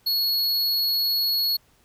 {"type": "tone", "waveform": "square", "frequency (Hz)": 4347, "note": "C#8", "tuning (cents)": -35, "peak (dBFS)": -21, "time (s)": [0.06, 1.57], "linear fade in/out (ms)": 10, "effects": ["pink hiss -61 dBFS RMS until 1.84 s"]}